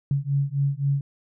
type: beating tone pair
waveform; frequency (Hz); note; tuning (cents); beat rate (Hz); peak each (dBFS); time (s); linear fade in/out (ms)
sine; 138.2 / 142; C#3 / C#3; -5 / +42; 3.8; -24; 0.11-1.01; 2
effects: none